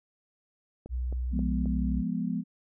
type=click train; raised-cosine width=2 ms; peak=-28 dBFS; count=4; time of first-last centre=0.86-1.658 s; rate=3.76 Hz
type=tone; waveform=sine; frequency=62 Hz; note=B1; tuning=7 cents sharp; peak=-28 dBFS; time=0.89-2.04 s; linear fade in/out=50 ms
type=chord; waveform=sine; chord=F diminished; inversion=none; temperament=equal; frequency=174.61 / 207.7 / 246.9 Hz; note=F3 / Ab3 / Cb4; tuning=0 / 0 / 0 cents; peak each=-32 dBFS; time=1.31-2.44 s; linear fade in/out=50 ms
effects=none